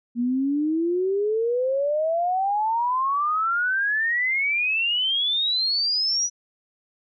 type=exponential sweep; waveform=sine; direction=up; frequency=234.3 to 5920 Hz; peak=-20 dBFS; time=0.15-6.3 s; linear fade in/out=50 ms; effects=none